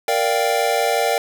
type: chord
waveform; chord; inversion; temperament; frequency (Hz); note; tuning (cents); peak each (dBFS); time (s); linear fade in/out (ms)
square; G minor seventh; first; equal; 466.2 / 587.3 / 698.5 / 784; Bb4 / D5 / F5 / G5; 0 / 0 / 0 / 0; -23; 0.08-1.18; 2
effects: none